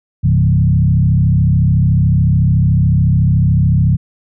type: tone with frequency modulation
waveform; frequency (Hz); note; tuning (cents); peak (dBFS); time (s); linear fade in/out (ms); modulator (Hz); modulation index
sine; 123.47; B2; 0; -8; 0.23-3.97; 20; 33.8; 1.4
effects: none